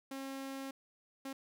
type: tone bursts at uneven times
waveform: sawtooth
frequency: 270 Hz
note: C#4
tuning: 45 cents flat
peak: -37 dBFS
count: 2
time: 0.11-0.71 / 1.25-1.33 s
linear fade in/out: 5 ms
effects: none